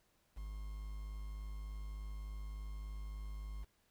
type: tone with quantisation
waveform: triangle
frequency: 51.7 Hz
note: G#1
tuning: 7 cents flat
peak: -40 dBFS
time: 0.36-3.65 s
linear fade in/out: 20 ms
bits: 10
effects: pink hiss -75 dBFS RMS until 3.9 s